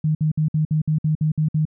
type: tone bursts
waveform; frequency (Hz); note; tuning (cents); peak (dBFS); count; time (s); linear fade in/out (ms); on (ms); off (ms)
sine; 154.7; D#3; -10; -16; 10; 0.04-1.653; 5; 110; 57
effects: none